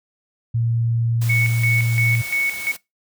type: tone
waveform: sine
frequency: 116.1 Hz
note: A#2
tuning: 7 cents flat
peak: -17 dBFS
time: 0.54-2.22 s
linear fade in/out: 10 ms
type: noise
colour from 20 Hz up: white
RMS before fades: -34 dBFS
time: 1.21-2.77 s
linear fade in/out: 10 ms
type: tone with tremolo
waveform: sine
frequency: 2217 Hz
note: C#7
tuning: in tune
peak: -17 dBFS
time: 1.29-2.72 s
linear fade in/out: 10 ms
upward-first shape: square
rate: 2.9 Hz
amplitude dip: 70%
effects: noise-tail reverb RT60 0.2 s tail -21 dB re dry